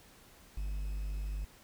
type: tone with quantisation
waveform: triangle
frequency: 50.2 Hz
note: G1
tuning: 42 cents sharp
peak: -32 dBFS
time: 0.57-1.45 s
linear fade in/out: 5 ms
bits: 10
effects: pink hiss -59 dBFS RMS until 1.63 s